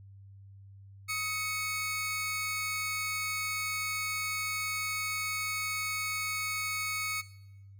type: tone pair together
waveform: sawtooth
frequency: 1264.9 / 2217 Hz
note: D#6 / C#7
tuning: +28 / 0 cents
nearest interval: minor seventh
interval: 972 cents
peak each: -34 / -29 dBFS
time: 1.08-7.22 s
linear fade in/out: 20 ms
effects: noise-tail reverb RT60 0.9 s tail -18 dB re dry + added 98 Hz sine -49 dBFS peak until 7.79 s